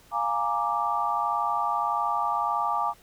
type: chord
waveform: sine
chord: Bb dominant seventh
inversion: second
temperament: equal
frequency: 698.5 / 830.6 / 932.3 / 1174.7 Hz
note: F5 / Ab5 / Bb5 / D6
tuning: 0 / 0 / 0 / 0 cents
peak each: -32 / -29 / -30 / -27 dBFS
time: 0.11-2.94 s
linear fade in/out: 50 ms
effects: pink hiss -56 dBFS RMS until 3.02 s